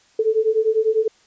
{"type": "beating tone pair", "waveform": "sine", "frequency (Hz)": [433.9, 443.9], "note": ["A4", "A4"], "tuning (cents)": [-24, 15], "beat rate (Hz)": 10, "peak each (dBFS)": [-19, -18], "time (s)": [0.19, 1.08], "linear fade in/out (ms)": 5, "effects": ["white hiss -56 dBFS RMS until 1.26 s", "resampled to 16000 Hz"]}